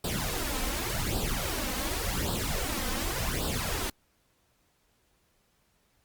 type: noise with flanger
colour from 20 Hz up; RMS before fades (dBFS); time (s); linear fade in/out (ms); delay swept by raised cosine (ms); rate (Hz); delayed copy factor
pink; -31; 0.04-3.9; 5; 0.23 to 3.93; 0.88; +0.75
effects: pink hiss -70 dBFS RMS until 6.04 s + Opus 48 kbps